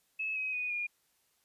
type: tone with pitch steps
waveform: sine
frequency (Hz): 2592 / 2536 / 2481 / 2427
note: E7 / D#7 / D#7 / D#7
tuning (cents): -30 / +32 / -6 / -44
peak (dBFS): -32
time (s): 0.19-0.87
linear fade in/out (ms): 10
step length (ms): 170
effects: white hiss -73 dBFS RMS until 1.44 s + resampled to 32000 Hz